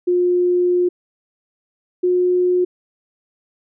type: tone pair in turn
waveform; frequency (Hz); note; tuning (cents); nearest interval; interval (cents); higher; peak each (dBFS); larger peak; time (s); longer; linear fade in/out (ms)
sine; 356.5 / 360.4; F4 / F#4; +36 / -45; unison; 19; second; -13; neither; 0.07-0.89 / 2.03-2.65; first; 10
effects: none